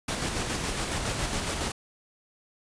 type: noise with tremolo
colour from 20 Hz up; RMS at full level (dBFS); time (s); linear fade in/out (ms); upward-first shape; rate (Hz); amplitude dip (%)
pink; -29; 0.08-1.72; 5; square; 7.2; 30
effects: resampled to 22050 Hz